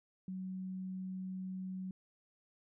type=tone; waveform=sine; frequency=187 Hz; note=F#3; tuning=19 cents sharp; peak=-39 dBFS; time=0.28-1.91 s; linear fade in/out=2 ms; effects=none